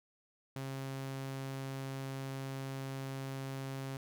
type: tone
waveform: sawtooth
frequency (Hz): 134.8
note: C#3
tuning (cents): -48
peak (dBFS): -35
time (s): 0.56-3.97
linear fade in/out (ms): 2
effects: none

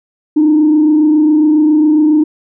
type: tone with frequency modulation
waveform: sine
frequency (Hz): 305.4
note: D#4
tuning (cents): -32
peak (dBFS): -5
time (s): 0.36-2.24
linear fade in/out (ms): 10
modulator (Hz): 27.3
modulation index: 0.4
effects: tanh soft clip ceiling -2 dBFS

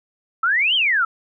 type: exponential two-way sweep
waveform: sine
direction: up then down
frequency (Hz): 1286 to 3252 to 1286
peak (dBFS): -15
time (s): 0.43-1.05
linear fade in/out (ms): 5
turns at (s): 0.75
effects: none

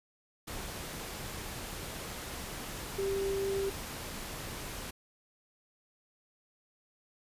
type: tone in noise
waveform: sine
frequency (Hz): 392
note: G4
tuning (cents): 0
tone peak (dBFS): -30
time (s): 2.98-3.7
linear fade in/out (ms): 10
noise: pink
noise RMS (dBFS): -41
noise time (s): 0.47-4.91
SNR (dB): +8
effects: resampled to 32000 Hz

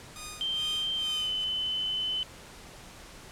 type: tone with tremolo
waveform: 5% pulse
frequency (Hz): 1233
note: D#6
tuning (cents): -16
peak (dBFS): -26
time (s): 0.16-1.44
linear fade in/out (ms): 0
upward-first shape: sine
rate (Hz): 2.3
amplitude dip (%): 85
type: tone with pitch glide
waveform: sine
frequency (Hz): 3136 to 3034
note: G7 to F#7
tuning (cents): 0 to +43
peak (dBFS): -28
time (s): 0.41-2.23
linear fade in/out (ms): 0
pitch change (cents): -57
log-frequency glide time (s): 0.96-1.28
effects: pink hiss -48 dBFS RMS until 3.31 s + low-pass 10000 Hz 12 dB/octave

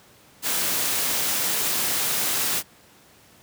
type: noise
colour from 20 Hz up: white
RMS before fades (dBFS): -24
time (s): 0.42-2.63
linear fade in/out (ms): 50
effects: pink hiss -53 dBFS RMS until 3.42 s + high-pass 100 Hz 12 dB/octave

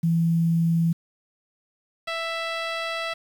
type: tone pair in turn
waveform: sine / 10% pulse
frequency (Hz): 166.5 / 661.4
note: E3 / E5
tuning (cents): +18 / +6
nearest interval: 2 octaves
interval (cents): 2388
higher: second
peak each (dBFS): -18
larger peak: neither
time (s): 0.03-0.93 / 2.07-3.14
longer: second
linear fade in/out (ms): 10
effects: low-pass 5000 Hz 12 dB/octave + 8-bit

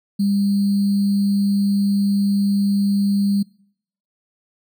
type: tone with sample-and-hold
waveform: sine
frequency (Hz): 200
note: G3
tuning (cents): +35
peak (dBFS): -15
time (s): 0.19-3.43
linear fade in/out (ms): 10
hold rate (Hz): 4410
effects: noise-tail reverb RT60 0.7 s tail -25 dB re dry

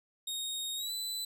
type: tone with pitch glide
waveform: sawtooth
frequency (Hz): 3729 to 3997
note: A#7 to B7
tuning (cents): 0 to +20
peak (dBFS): -32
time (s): 0.27-1.25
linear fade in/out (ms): 5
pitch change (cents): +120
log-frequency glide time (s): 0.76-0.92
effects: none

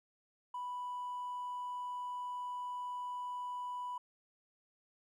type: tone with hard clipping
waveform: triangle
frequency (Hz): 987.8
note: B5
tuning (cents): 0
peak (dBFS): -38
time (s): 0.54-3.98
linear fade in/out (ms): 5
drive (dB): 2
effects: none

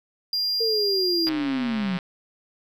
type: tone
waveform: triangle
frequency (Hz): 4800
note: D8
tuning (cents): +37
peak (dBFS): -21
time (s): 0.33-1.29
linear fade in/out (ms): 2
type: linear sweep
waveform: sine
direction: down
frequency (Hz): 460.3 to 174.61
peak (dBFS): -23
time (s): 0.6-1.98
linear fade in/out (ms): 10
type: click train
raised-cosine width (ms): 0.3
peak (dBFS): -17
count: 98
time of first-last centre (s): 1.27-1.989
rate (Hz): 135
effects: none

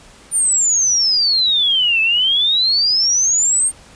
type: exponential two-way sweep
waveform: sine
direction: down then up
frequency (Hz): 9240 to 2600 to 8820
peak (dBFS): -12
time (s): 0.31-3.72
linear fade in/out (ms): 50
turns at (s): 2.01
effects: pink hiss -44 dBFS RMS until 3.95 s + resampled to 22050 Hz

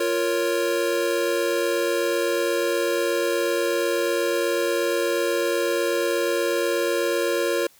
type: chord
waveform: square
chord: Bb minor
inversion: second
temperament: equal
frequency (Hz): 349.2 / 466.2 / 554.4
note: F4 / Bb4 / Db5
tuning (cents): 0 / 0 / 0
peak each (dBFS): -26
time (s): 0-7.67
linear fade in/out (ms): 5
effects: white hiss -55 dBFS RMS until 7.79 s

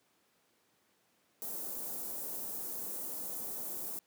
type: band-stop noise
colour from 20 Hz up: white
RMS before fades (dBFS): -40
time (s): 1.42-3.99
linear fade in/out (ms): 0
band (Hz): 620 to 11000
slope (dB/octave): 12
effects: pink hiss -72 dBFS RMS until 4.06 s + high-pass 200 Hz 12 dB/octave

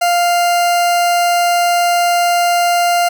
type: tone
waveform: 40% pulse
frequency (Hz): 698.5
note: F5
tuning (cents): 0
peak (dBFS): -10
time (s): 0.01-3.09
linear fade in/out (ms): 10
effects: none

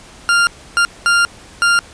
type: tone bursts at uneven times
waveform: 40% pulse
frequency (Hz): 1396.9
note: F6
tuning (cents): 0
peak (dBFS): -9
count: 4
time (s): 0.29-0.47 / 0.77-0.85 / 1.06-1.25 / 1.62-1.79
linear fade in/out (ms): 0
effects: pink hiss -40 dBFS RMS until 1.93 s + resampled to 22050 Hz

